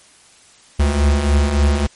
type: beating tone pair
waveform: square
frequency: 69.3 / 72.8 Hz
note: C#2 / D2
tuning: 0 / -15 cents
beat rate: 3.5 Hz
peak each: -20 / -14 dBFS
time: 0.79-1.87 s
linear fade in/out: 10 ms
effects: white hiss -48 dBFS RMS until 1.95 s + MP3 48 kbps